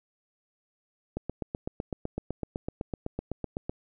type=click train; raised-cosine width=2 ms; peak=-18 dBFS; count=21; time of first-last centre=1.17-3.695 s; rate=7.92 Hz; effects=none